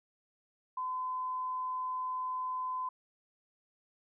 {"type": "tone", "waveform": "sine", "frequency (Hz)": 1019, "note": "C6", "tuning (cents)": -46, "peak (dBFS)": -33, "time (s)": [0.77, 2.89], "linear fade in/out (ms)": 5, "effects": []}